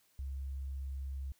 sine tone, 67.7 Hz, C#2, 40 cents flat, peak -37 dBFS, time 0.19-1.32 s, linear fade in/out 0 ms, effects white hiss -71 dBFS RMS until 1.39 s

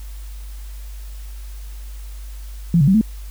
sine tone with pitch steps, 169.8 / 139.5 / 191.1 / 219.3 Hz, F3 / C#3 / G3 / A3, -48 / +11 / -44 / -6 cents, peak -10 dBFS, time 2.74-3.012 s, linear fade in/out 2 ms, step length 68 ms, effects added 50 Hz sine -30 dBFS peak until 3.3 s + white hiss -47 dBFS RMS until 3.3 s

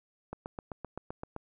click train, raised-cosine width 1 ms, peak -24 dBFS, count 9, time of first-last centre 0.33-1.364 s, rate 7.74 Hz, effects none

